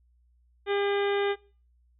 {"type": "harmonic tone with a mistuned harmonic", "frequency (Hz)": 402.4, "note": "G4", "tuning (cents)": 45, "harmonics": [1, 2, 3, 4, 5, 6, 7, 8, 9], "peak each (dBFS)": [-25, -34, -38, -37, -38, -41, -44, -46, -41], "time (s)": [0.66, 1.36], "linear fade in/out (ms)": 50, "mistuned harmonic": 7, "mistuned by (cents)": 78, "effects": ["noise-tail reverb RT60 0.4 s tail -22 dB re dry", "added 60 Hz sine -61 dBFS peak until 1.99 s"]}